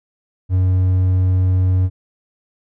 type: tone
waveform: triangle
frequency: 92.5 Hz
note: F#2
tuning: in tune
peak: -10 dBFS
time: 0.49-1.9 s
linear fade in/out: 50 ms
effects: none